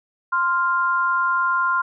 sine tone pair together, 1046.5 / 1396.9 Hz, C6 / F6, 0 / 0 cents, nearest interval perfect fourth, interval 500 cents, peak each -20 dBFS, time 0.32-1.82 s, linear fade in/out 10 ms, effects none

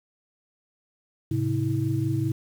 sine tone cluster, 109.3 / 134.4 / 322.4 Hz, A2 / C3 / E4, -11 / +47 / -38 cents, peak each -27 / -26 / -28 dBFS, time 1.31-2.32 s, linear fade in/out 5 ms, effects 8-bit

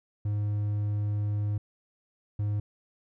triangle tone pair in turn, 103.83 / 103.83 Hz, G#2 / G#2, 0 / 0 cents, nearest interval unison, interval 0 cents, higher neither, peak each -24 dBFS, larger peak neither, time 0.25-1.58 / 2.39-2.6 s, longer first, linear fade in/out 5 ms, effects none

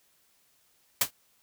white noise with exponential decay, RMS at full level -18 dBFS, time 1.01-1.11 s, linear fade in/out 5 ms, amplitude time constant 20 ms, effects white hiss -67 dBFS RMS until 1.42 s

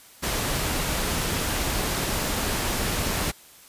pink noise, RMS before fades -26 dBFS, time 0.22-3.32 s, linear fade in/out 20 ms, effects white hiss -50 dBFS RMS until 3.68 s + resampled to 32000 Hz

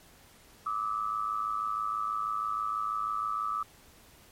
sine tone pair together, 1174.7 / 1280.9 Hz, D6 / D#6, 0 / +50 cents, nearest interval minor second, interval 150 cents, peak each -32 / -32 dBFS, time 0.66-3.63 s, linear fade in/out 5 ms, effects pink hiss -57 dBFS RMS until 4.31 s + MP3 64 kbps

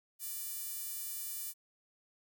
sawtooth tone with high-pass filter, 590 Hz, D5, 8 cents sharp, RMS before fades -41 dBFS, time 0.19-1.54 s, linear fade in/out 50 ms, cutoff 11000 Hz, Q 0.68, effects none

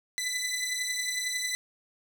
15% pulse beating tone pair, 1995 / 2006 Hz, B6 / B6, +17 / +26 cents, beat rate 11 Hz, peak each -25 / -28 dBFS, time 0.18-1.55 s, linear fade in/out 0 ms, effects none

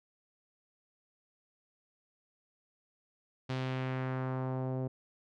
sawtooth tone with low-pass filter sweep, 130 Hz, C3, 11 cents flat, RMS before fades -35 dBFS, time 3.49-4.88 s, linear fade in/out 10 ms, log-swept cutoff 4200 to 540 Hz, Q 1.3, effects none

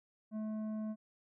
sine tone with tanh clipping, 216.1 Hz, A3, 31 cents flat, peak -38 dBFS, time 0.31-0.96 s, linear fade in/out 50 ms, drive 9 dB, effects none

